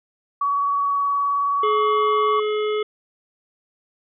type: tone with vibrato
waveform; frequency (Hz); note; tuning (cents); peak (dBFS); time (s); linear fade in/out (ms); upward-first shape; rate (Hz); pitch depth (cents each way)
sine; 1130; C#6; +33; -18; 0.41-2.4; 5; sine; 19; 14
type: harmonic tone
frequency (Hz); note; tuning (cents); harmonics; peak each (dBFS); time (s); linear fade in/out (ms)
424.9; G#4; +40; 1 / 3 / 5 / 7 / 8; -20 / -30 / -34 / -37 / -38; 1.63-2.83; 5
effects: none